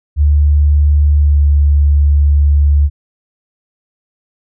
sine tone with pitch glide, 73.42 to 72.37 Hz, D2 to D2, 0 to -25 cents, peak -6 dBFS, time 0.16-2.9 s, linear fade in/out 50 ms, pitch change -25 cents, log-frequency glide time 1.2-1.39 s, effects none

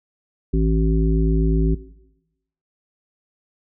harmonic tone, 54 Hz, A1, 32 cents flat, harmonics 1 / 3 / 5 / 7, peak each -17 / -22 / -24 / -25 dBFS, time 0.53-1.75 s, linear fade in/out 10 ms, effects noise-tail reverb RT60 0.9 s tail -18 dB re dry

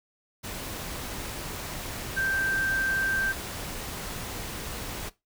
sine tone in noise, 1568 Hz, G6, in tune, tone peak -24 dBFS, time 2.16-3.33 s, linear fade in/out 20 ms, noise pink, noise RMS -36 dBFS, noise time 0.43-5.1 s, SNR +9 dB, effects noise-tail reverb RT60 0.2 s tail -18 dB re dry

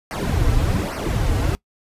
brown noise with flanger, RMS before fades -20 dBFS, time 0.11-1.55 s, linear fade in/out 0 ms, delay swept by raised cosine 0.27 to 5.67 ms, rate 1.2 Hz, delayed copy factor -0.9, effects noise-tail reverb RT60 0.1 s tail -22 dB re dry + resampled to 32000 Hz

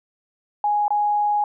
sine tone with dropouts, 830.6 Hz, G#5, in tune, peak -17 dBFS, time 0.64-1.44 s, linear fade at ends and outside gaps 2 ms, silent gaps 0.881-0.905 s, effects none

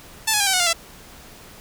5% pulse tone with pitch steps, 880 / 840.7 / 803.2 / 767.4 / 733.2 / 700.5 / 669.2 Hz, A5 / G#5 / G5 / G5 / F#5 / F5 / E5, 0 / +21 / +42 / -37 / -16 / +5 / +26 cents, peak -5 dBFS, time 0.27-0.732 s, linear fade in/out 10 ms, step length 66 ms, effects pink hiss -44 dBFS RMS until 1.6 s

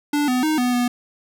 square tone with pitch steps, 292.5 / 251.5 / 310.6 / 247.4 / 244.4 Hz, D4 / B3 / D#4 / B3 / B3, -7 / +32 / -3 / +3 / -18 cents, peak -18 dBFS, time 0.13-0.88 s, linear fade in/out 5 ms, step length 150 ms, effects none

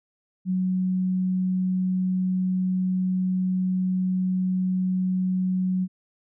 sine tone, 185 Hz, F#3, in tune, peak -21 dBFS, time 0.45-5.88 s, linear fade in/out 50 ms, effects none

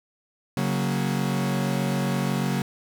40% pulse chord, F# major, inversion second, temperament equal, 138.59 / 185 / 233.1 Hz, C#3 / F#3 / A#3, 0 / 0 / 0 cents, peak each -26 / -26 / -28 dBFS, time 0.57-2.62 s, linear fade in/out 2 ms, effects none

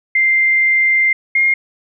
sine tone pair in turn, 2093 / 2130 Hz, C7 / C7, 0 / +30 cents, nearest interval unison, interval 30 cents, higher second, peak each -10 dBFS, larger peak neither, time 0.15-1.13 / 1.35-1.54 s, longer first, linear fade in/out 5 ms, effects none

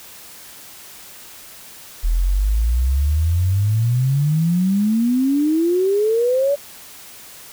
sine exponential sweep, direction up, 39.38 to 580 Hz, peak -14 dBFS, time 2.03-6.56 s, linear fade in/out 20 ms, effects white hiss -40 dBFS RMS until 7.52 s

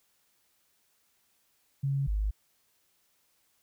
sine tone pair in turn, 138.2 / 51.66 Hz, C#3 / G#1, -5 / -8 cents, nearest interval octave + perfect fourth, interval 1703 cents, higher first, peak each -26 dBFS, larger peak neither, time 1.83-2.07 / 2.07-2.31 s, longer neither, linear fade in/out 10 ms, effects white hiss -71 dBFS RMS until 3.62 s

